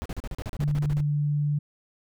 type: noise bursts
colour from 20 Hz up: brown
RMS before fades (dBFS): -32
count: 14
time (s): 0.02-1.005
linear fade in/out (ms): 0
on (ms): 36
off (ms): 37
type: tone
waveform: sine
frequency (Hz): 146.83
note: D3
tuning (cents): 0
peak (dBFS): -22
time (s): 0.59-1.59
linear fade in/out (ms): 10
effects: none